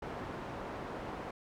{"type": "low-pass noise", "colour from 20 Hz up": "white", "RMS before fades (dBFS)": -42, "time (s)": [0.02, 1.31], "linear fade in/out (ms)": 5, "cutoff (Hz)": 890, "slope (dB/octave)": 12, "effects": []}